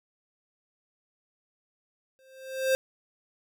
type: tone with exponential growth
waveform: square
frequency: 527 Hz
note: C5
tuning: 12 cents sharp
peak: -20 dBFS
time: 2.19-2.75 s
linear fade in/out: 0 ms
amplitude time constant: 120 ms
effects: none